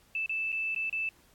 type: tone with dropouts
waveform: sine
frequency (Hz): 2637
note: E7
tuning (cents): 0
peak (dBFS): -29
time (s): 0.15-1.09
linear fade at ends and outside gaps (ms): 2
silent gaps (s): 0.261-0.294 / 0.52-0.526 / 0.748-0.761 / 0.897-0.927
effects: pink hiss -63 dBFS RMS until 1.34 s + AAC 64 kbps